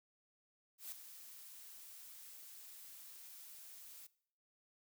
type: noise with ADSR envelope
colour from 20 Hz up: blue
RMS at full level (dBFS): -45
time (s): 0.78-4.07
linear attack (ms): 140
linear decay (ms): 5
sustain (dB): -10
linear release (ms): 7
effects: noise-tail reverb RT60 0.6 s tail -20 dB re dry